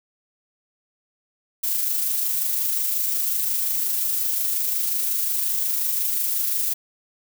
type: noise with amplitude modulation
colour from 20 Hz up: violet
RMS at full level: -22 dBFS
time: 1.63-6.74 s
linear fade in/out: 10 ms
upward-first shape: sine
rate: 25.6 Hz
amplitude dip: 30%
effects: none